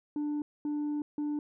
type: tone bursts at uneven times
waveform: sine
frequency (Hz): 295.7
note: D4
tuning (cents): +12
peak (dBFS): -27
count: 3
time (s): 0.16-0.42 / 0.65-1.02 / 1.18-1.39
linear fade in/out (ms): 2
effects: tanh soft clip ceiling -29 dBFS